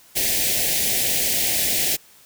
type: band-stop noise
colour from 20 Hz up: white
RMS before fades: -21 dBFS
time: 0.15-1.97 s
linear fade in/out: 20 ms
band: 770 to 1800 Hz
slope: 48 dB/octave
effects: white hiss -51 dBFS RMS until 2.25 s